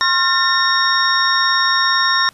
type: tone cluster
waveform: sine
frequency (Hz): 1067 / 1387 / 1809 / 3755 / 5530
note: C6 / F6 / A6 / A#7 / F8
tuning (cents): +34 / -12 / +48 / +12 / -18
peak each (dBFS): -18 / -22 / -18 / -20 / -19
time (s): 0.01-2.29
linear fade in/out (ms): 0
effects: pink hiss -50 dBFS RMS until 2.33 s + resampled to 32000 Hz